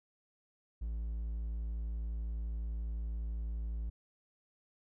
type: tone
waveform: triangle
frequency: 55.9 Hz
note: A1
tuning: 28 cents sharp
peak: -33 dBFS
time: 0.81-3.9 s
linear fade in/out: 10 ms
effects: none